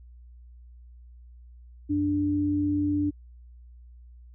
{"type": "tone pair together", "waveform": "sine", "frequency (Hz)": [92.67, 294.2], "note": ["F#2", "D4"], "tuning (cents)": [3, 3], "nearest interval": "octave + minor sixth", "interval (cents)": 2000, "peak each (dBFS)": [-31, -23], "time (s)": [1.89, 3.11], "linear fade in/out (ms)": 20, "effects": ["added 60 Hz sine -46 dBFS peak until 4.34 s"]}